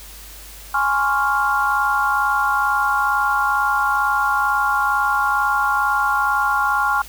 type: chord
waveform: sine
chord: Db major seventh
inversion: second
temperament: equal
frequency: 830.6 / 1046.5 / 1108.7 / 1396.9 Hz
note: Ab5 / C6 / Db6 / F6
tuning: 0 / 0 / 0 / 0 cents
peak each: -21 / -25 / -22 / -19 dBFS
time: 0.74-7.02 s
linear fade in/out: 5 ms
effects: added 50 Hz sine -40 dBFS peak until 7.08 s + white hiss -40 dBFS RMS until 7.08 s